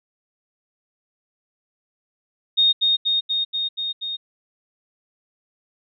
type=tone with echo; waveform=sine; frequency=3702 Hz; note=A#7; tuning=13 cents flat; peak=-13 dBFS; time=2.57-2.73 s; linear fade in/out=20 ms; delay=240 ms; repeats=6; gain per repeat=-2 dB; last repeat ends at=4.17 s; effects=none